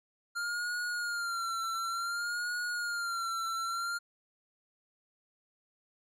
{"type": "tone with vibrato", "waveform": "square", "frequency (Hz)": 1395, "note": "F6", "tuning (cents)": -2, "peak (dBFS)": -33, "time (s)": [0.35, 3.99], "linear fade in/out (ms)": 20, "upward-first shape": "sine", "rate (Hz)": 0.56, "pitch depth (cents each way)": 63, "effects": ["low-pass 11000 Hz 12 dB/octave"]}